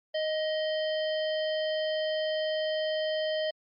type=harmonic tone with a mistuned harmonic; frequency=622.3 Hz; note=D#5; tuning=in tune; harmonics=1 / 3 / 5 / 7 / 8; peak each=-28 / -39 / -37 / -46 / -46 dBFS; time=0.14-3.51 s; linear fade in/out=10 ms; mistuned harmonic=3; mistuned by=+19 cents; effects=Opus 48 kbps